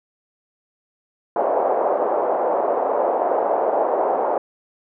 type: band-pass noise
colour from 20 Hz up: pink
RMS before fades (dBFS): -20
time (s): 1.36-4.38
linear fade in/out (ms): 2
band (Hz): 470 to 820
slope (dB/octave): 24
effects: none